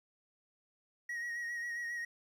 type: tone with vibrato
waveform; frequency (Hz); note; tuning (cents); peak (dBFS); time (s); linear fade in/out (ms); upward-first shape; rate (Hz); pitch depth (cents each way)
triangle; 1893; A#6; +26; -35; 1.09-2.05; 5; sine; 7.4; 32
effects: 12-bit